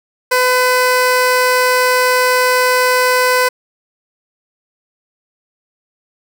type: tone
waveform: 15% pulse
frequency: 504 Hz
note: B4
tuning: 35 cents sharp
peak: -4 dBFS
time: 0.31-3.49 s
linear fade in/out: 10 ms
effects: none